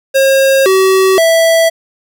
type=tone with pitch steps; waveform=square; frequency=539 / 380.4 / 658 Hz; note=C#5 / F#4 / E5; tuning=-49 / +48 / -3 cents; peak=-7 dBFS; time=0.14-1.7 s; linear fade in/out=20 ms; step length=520 ms; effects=none